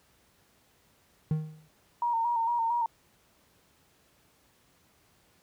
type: tone with exponential decay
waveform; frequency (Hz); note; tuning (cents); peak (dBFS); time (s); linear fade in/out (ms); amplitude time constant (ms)
triangle; 155.56; D#3; 0; -20; 1.31-1.68; 0; 80
type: tone with vibrato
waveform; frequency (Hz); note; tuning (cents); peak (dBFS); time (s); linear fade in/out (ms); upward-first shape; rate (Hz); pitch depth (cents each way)
sine; 932.3; A#5; 0; -25; 2.02-2.86; 2; square; 4.4; 37
effects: pink hiss -65 dBFS RMS until 5.42 s + high-pass 60 Hz 12 dB/octave